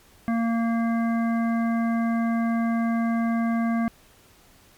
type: harmonic tone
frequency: 230 Hz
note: A#3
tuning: 23 cents flat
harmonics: 1 / 3 / 5 / 7 / 9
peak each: -21 / -31 / -35 / -38 / -40 dBFS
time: 0.28-3.88 s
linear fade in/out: 0 ms
effects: pink hiss -55 dBFS RMS until 4.77 s + MP3 96 kbps